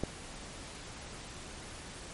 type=click; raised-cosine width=2 ms; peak=-18 dBFS; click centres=0.036 s; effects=pink hiss -46 dBFS RMS until 2.13 s + MP3 48 kbps